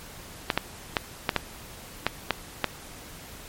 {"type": "clicks", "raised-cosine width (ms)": 0.3, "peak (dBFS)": -5, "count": 8, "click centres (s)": [0.502, 0.576, 0.968, 1.292, 1.363, 2.066, 2.307, 2.643], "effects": ["pink hiss -44 dBFS RMS until 3.48 s", "MP3 64 kbps"]}